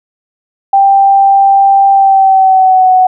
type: tone with pitch glide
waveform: sine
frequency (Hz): 787 to 742.8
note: G5 to F#5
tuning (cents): +7 to +7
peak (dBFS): -3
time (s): 0.73-3.07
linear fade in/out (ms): 5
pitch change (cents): -100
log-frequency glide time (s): 1.91-2.91
effects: none